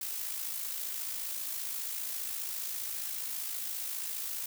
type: noise with amplitude modulation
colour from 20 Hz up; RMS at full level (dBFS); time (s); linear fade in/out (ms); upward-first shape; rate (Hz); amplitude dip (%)
blue; -35; 0.01-4.46; 5; sine; 54.9; 45
effects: none